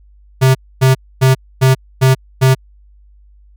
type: tone bursts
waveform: square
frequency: 131.3 Hz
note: C3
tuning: 6 cents sharp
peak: -7 dBFS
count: 6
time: 0.41-2.55 s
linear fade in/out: 20 ms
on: 140 ms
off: 260 ms
effects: added 50 Hz sine -42 dBFS peak until 3.56 s